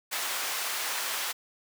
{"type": "high-pass noise", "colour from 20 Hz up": "pink", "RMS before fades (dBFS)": -32, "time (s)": [0.11, 1.33], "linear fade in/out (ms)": 20, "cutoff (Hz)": 1000, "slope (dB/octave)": 12, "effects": []}